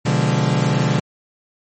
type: chord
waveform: 40% pulse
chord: B diminished seventh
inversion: none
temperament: equal with one note detuned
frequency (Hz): 125.92 / 146.83 / 174.61 / 207.7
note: B2 / D3 / F3 / Ab3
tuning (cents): +34 / 0 / 0 / 0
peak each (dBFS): -19 / -18 / -22 / -23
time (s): 0.05-1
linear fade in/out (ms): 10
effects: MP3 32 kbps